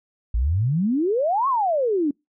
sine exponential two-way sweep, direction up then down, 51.91 to 1126 to 275.6 Hz, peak -18 dBFS, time 0.34-2.11 s, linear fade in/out 5 ms, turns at 1.48 s, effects noise-tail reverb RT60 0.2 s tail -26 dB re dry

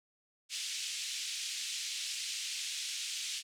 pink band-pass noise, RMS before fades -39 dBFS, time 0.49-3.43 s, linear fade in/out 50 ms, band 2700 to 8200 Hz, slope 24 dB/octave, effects none

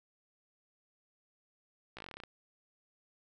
slowing click train, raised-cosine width 0.3 ms, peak -29 dBFS, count 12, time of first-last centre 1.97-2.236 s, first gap 16 ms, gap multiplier 1.08, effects none

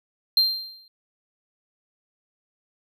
triangle tone with exponential decay, 4169 Hz, C8, 7 cents flat, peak -12 dBFS, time 0.37-0.88 s, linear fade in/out 2 ms, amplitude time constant 110 ms, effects none

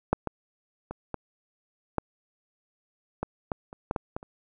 clicks, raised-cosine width 1 ms, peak -7 / -15 / -21 / -17 / -11 / -15 / -14 / -28 / -13 / -14 / -18 / -30 dBFS, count 12, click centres 0.13 / 0.273 / 0.91 / 1.143 / 1.983 / 3.23 / 3.518 / 3.729 / 3.911 / 3.962 / 4.165 / 4.229 s, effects none

